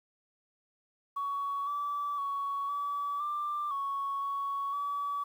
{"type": "tone with pitch steps", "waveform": "sine", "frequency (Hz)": [1122, 1156, 1118, 1147, 1184, 1109, 1115, 1144], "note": ["C#6", "D6", "C#6", "D6", "D6", "C#6", "C#6", "D6"], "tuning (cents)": [21, -28, 14, -41, 14, 0, 10, -46], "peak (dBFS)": -30, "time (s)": [1.16, 5.24], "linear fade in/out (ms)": 10, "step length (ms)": 510, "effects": ["tanh soft clip ceiling -26 dBFS", "10-bit"]}